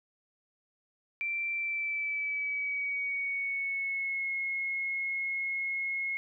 sine tone with pitch glide, 2349 to 2167 Hz, D7 to C#7, 0 to -40 cents, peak -30 dBFS, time 1.21-6.17 s, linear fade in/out 0 ms, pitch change -140 cents, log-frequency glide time 1.52-4.32 s, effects none

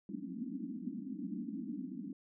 white band-pass noise, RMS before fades -42 dBFS, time 0.09-2.13 s, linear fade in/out 2 ms, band 180 to 310 Hz, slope 96 dB/octave, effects none

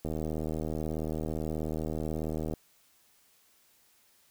click train, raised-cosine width 2 ms, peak -21 dBFS, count 196, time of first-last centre 0.05-2.537 s, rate 78.4 Hz, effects white hiss -65 dBFS RMS until 4.3 s

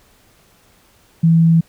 sine tone, 164.81 Hz, E3, in tune, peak -8 dBFS, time 1.23-1.61 s, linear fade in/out 10 ms, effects pink hiss -53 dBFS RMS until 1.68 s

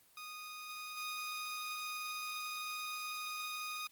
15% pulse tone with level steps, 1239 Hz, D#6, 8 cents flat, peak -39 / -37 / -33 dBFS, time 0.17-3.87 s, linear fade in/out 2 ms, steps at 0.69 / 0.97 s, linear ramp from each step 5 ms, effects white hiss -66 dBFS RMS until 3.91 s + Opus 24 kbps

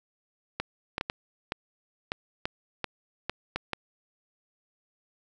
clicks, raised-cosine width 0.3 ms, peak -13 dBFS, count 11, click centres 0.6 / 0.981 / 1.011 / 1.099 / 1.521 / 2.119 / 2.455 / 2.843 / 3.296 / 3.56 / 3.733 s, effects none

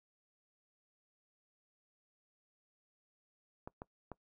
clicks, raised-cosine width 1 ms, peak -30 dBFS, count 3, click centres 3.675 / 3.819 / 4.117 s, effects noise-tail reverb RT60 0.1 s tail -22 dB re dry

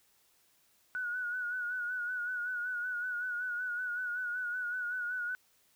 sine tone with vibrato, 1467 Hz, F#6, 15 cents flat, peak -33 dBFS, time 0.95-5.35 s, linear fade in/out 0 ms, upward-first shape sine, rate 5.3 Hz, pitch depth 49 cents each way, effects white hiss -69 dBFS RMS until 5.75 s

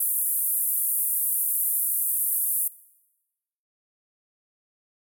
pink band-pass noise, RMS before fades -25 dBFS, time 0-2.68 s, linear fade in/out 5 ms, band 10000 to 15000 Hz, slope 48 dB/octave, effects noise-tail reverb RT60 1.0 s tail -20 dB re dry

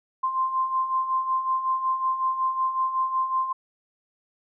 sine beating tone pair, 1042 / 1047.4 Hz, C6 / C6, -7 / +1 cents, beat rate 5.4 Hz, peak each -30 / -23 dBFS, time 0.23-3.53 s, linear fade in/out 10 ms, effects none

